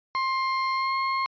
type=tone with pitch glide; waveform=35% pulse; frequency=1057 to 1068.7 Hz; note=C6 to C6; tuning=+17 to +36 cents; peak=-22 dBFS; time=0.15-1.26 s; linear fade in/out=0 ms; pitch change=+19 cents; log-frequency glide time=0.73-0.94 s; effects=resampled to 11025 Hz